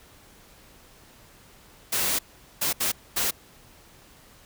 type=noise bursts at uneven times; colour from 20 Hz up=white; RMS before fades=-25 dBFS; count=4; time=1.92-2.19 / 2.61-2.73 / 2.8-2.92 / 3.16-3.31 s; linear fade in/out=10 ms; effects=pink hiss -53 dBFS RMS until 4.45 s